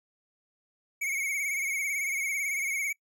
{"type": "tone with vibrato", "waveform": "square", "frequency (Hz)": 2217, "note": "C#7", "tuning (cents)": 0, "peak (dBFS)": -29, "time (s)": [1.01, 2.93], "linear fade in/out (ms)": 10, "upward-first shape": "sine", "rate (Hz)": 18, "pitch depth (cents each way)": 67, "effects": ["noise-tail reverb RT60 0.1 s tail -23 dB re dry"]}